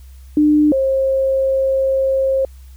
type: tone pair in turn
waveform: sine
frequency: 300 / 534.5 Hz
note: D4 / C5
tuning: +37 / +37 cents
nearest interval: minor seventh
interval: 1000 cents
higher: second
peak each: -9 / -13 dBFS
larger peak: first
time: 0.37-0.72 / 0.72-2.45 s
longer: second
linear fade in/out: 2 ms
effects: added 65 Hz sine -36 dBFS peak until 2.76 s + white hiss -54 dBFS RMS until 2.76 s